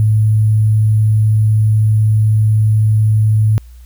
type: tone with sample-and-hold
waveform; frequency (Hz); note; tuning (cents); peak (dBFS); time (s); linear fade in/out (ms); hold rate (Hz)
sine; 108; A2; -32; -8; 0-3.58; 0; 11025
effects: added 60 Hz sine -34 dBFS peak until 3.85 s + white hiss -53 dBFS RMS until 3.85 s